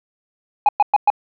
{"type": "tone bursts", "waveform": "sine", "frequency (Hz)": 830.6, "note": "G#5", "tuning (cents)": 0, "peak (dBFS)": -6, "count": 4, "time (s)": [0.66, 1.102], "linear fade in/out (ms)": 2, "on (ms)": 28, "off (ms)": 110, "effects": ["tanh soft clip ceiling -8 dBFS"]}